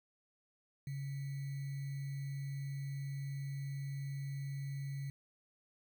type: tone with sample-and-hold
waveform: sine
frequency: 138.59 Hz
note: C#3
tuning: in tune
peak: -38 dBFS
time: 0.87-5.1 s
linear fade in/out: 2 ms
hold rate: 2100 Hz
effects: none